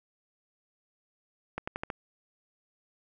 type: accelerating click train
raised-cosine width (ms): 0.5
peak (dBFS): -18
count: 5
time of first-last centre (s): 1.58-1.902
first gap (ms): 95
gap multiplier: 0.89
effects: none